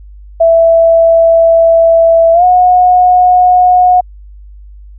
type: tone with pitch glide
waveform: sine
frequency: 662 to 726.1 Hz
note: E5 to F#5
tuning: +7 to -33 cents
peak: -3 dBFS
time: 0.4-4.01 s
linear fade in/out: 10 ms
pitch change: +160 cents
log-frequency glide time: 2.33-2.44 s
effects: added 50 Hz sine -30 dBFS peak until 4.98 s